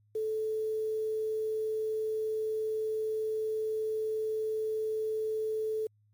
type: tone with quantisation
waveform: sine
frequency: 435.8 Hz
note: A4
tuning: 17 cents flat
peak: -29 dBFS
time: 0.15-5.87 s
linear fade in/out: 5 ms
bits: 9
effects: added 105 Hz sine -64 dBFS peak until 6.13 s + MP3 96 kbps